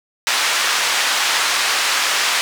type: band-pass noise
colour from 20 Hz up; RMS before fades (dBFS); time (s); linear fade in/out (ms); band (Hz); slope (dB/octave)
pink; -18; 0.27-2.41; 0; 1200 to 6800; 12
effects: none